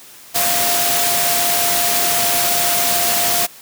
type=tone in noise; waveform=sine; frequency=698.5 Hz; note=F5; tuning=in tune; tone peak=-22 dBFS; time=0.34-3.47 s; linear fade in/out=20 ms; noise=white; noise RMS=-17 dBFS; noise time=0.34-3.47 s; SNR=-8 dB; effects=white hiss -41 dBFS RMS until 3.61 s + high-pass 100 Hz 12 dB/octave